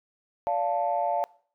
sine chord, D minor, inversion none, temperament equal with one note detuned, 577.6 / 698.5 / 880 Hz, D5 / F5 / A5, -29 / 0 / 0 cents, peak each -29 / -26 / -28 dBFS, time 0.47-1.24 s, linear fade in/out 0 ms, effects noise-tail reverb RT60 0.5 s tail -23 dB re dry + tanh soft clip ceiling -15 dBFS

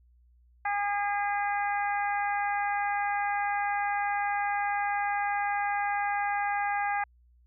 harmonic tone, 407.2 Hz, G#4, 34 cents flat, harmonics 2 / 3 / 4 / 5 / 6, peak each -28 / -37 / -34 / -36 / -43 dBFS, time 0.65-7.04 s, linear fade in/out 5 ms, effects added 60 Hz sine -58 dBFS peak until 7.46 s

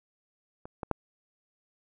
clicks, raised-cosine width 1 ms, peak -28 / -20 / -12 dBFS, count 3, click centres 0.655 / 0.832 / 0.913 s, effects none

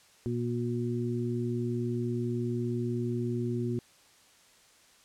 harmonic tone, 120 Hz, B2, 49 cents flat, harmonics 1 / 2 / 3, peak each -32 / -33 / -34 dBFS, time 0.26-3.79 s, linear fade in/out 0 ms, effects white hiss -60 dBFS RMS until 5.04 s + low-pass 9000 Hz 12 dB/octave

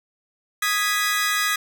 sawtooth chord, G# minor, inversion second, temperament equal, 1244.5 / 1661.2 / 1975.5 Hz, D#6 / G#6 / B6, 0 / 0 / 0 cents, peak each -21 dBFS, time 0.62-1.56 s, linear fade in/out 5 ms, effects none

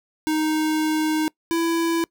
square tone pair in turn, 311.1 / 332.8 Hz, D#4 / E4, 0 / +17 cents, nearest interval minor second, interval 117 cents, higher second, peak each -20 dBFS, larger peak neither, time 0.27-1.28 / 1.51-2.04 s, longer first, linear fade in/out 0 ms, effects noise-tail reverb RT60 0.1 s tail -24 dB re dry

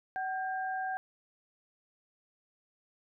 sine tone pair together, 755.1 / 1600 Hz, F#5 / G6, +35 / +35 cents, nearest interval octave + minor second, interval 1300 cents, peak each -33 / -38 dBFS, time 0.16-0.97 s, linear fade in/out 0 ms, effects none

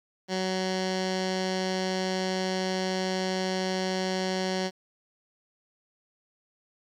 15% pulse tone with low-pass filter, 187 Hz, F#3, 19 cents sharp, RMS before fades -29 dBFS, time 0.28-4.71 s, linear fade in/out 50 ms, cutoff 5200 Hz, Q 2.6, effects 10-bit

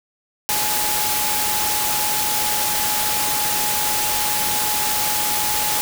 sine tone in noise, 845 Hz, G#5, 30 cents sharp, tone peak -26 dBFS, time 0.49-5.81 s, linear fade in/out 0 ms, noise white, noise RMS -21 dBFS, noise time 0.49-5.81 s, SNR -8 dB, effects none

